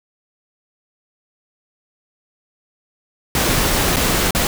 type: noise with dropouts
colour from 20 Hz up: pink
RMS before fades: -17 dBFS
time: 3.35-4.47 s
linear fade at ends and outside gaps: 1 ms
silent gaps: 3.961-3.967 / 4.308-4.349 s
effects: none